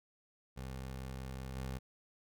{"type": "tone with level steps", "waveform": "20% pulse", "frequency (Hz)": 65.41, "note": "C2", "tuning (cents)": 0, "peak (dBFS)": [-37, -34], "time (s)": [0.56, 1.79], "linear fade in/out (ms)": 20, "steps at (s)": 1.55, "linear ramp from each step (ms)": 20, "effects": []}